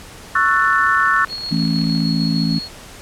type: chord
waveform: sine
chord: F# minor seventh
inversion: second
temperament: just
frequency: 1110 / 1332 / 1480 / 1776 Hz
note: C#6 / E6 / F#6 / A6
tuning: +2 / +18 / 0 / +16 cents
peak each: -18 dBFS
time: 0.35-1.25 s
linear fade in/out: 5 ms
type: click train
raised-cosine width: 0.3 ms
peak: -22 dBFS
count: 58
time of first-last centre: 0.46-2.005 s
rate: 36.9 Hz
type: tone with tremolo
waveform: sine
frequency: 4322 Hz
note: C#8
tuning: 45 cents flat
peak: -23 dBFS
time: 1.28-2.69 s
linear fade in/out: 50 ms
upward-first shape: square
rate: 6.5 Hz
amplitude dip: 30%
type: harmonic tone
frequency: 55 Hz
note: A1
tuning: in tune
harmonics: 3 / 4 / 5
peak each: -18 / -20 / -22 dBFS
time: 1.51-2.59 s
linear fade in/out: 10 ms
effects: pink hiss -38 dBFS RMS until 3.01 s + low-pass 11000 Hz 12 dB/octave